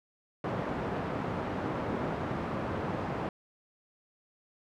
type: band-pass noise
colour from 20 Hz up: pink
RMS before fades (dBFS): -34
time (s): 0.44-3.29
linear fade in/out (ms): 2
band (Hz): 120 to 1200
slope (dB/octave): 12
effects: none